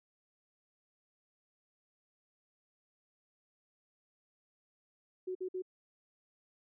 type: tone bursts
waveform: sine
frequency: 370 Hz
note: F#4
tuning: in tune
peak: -35 dBFS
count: 3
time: 5.27-5.622 s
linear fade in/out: 10 ms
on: 82 ms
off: 53 ms
effects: none